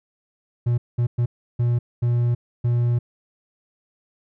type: tone bursts at uneven times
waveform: triangle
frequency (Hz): 120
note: B2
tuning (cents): -49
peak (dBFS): -15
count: 6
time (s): 0.66-0.78 / 0.98-1.07 / 1.18-1.26 / 1.59-1.79 / 2.02-2.35 / 2.64-2.99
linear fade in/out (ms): 10
effects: none